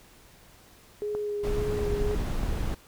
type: tone with vibrato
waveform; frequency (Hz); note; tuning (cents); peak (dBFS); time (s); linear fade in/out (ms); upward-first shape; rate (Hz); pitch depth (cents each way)
sine; 415.3; G#4; 0; -28; 1.02-2.15; 0; sine; 1.9; 16
type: click train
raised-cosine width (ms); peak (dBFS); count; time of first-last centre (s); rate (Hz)
1; -23; 5; 1.15-2.432; 3.12
type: noise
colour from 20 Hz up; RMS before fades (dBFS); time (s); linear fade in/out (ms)
brown; -29; 1.43-2.75; 10
effects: pink hiss -55 dBFS RMS until 2.87 s